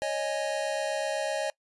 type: chord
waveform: square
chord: C# suspended second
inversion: none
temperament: equal with one note detuned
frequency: 554.4 / 622.3 / 825.8 Hz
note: C#5 / D#5 / G#5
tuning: 0 / 0 / -10 cents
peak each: -33 / -32 / -36 dBFS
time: 0.02-1.5 s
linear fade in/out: 0 ms
effects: noise-tail reverb RT60 0.1 s tail -23 dB re dry + resampled to 24000 Hz